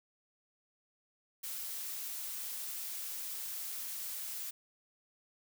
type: noise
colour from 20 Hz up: blue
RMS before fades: -41 dBFS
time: 1.43-4.51 s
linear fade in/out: 10 ms
effects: none